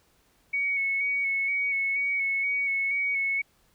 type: tone with vibrato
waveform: sine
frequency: 2224 Hz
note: C#7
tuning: 5 cents sharp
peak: -24 dBFS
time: 0.53-3.42 s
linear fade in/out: 10 ms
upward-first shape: square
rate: 2.1 Hz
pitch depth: 19 cents each way
effects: pink hiss -65 dBFS RMS until 3.74 s